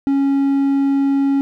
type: tone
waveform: triangle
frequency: 276.2 Hz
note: C#4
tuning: 6 cents flat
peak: -11 dBFS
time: 0.07-1.41 s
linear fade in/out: 0 ms
effects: none